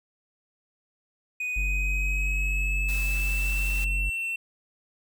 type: tone with pitch glide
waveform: triangle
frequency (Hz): 2489 to 2699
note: D#7 to E7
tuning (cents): 0 to +40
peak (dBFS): -26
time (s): 1.4-4.36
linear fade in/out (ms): 5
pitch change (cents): +140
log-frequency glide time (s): 1.53-3.93
type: tone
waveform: triangle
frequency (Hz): 47.08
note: F#1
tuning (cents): +31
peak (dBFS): -23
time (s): 1.56-4.1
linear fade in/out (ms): 10
type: noise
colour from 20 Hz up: white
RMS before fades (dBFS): -40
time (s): 2.88-3.85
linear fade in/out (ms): 10
effects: none